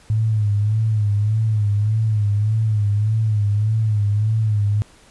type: tone with vibrato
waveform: sine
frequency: 106.5 Hz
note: G#2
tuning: 44 cents sharp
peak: -15 dBFS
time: 0.1-4.82 s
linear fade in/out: 0 ms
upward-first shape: sine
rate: 1.7 Hz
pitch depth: 71 cents each way
effects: pink hiss -50 dBFS RMS until 5.1 s + resampled to 24000 Hz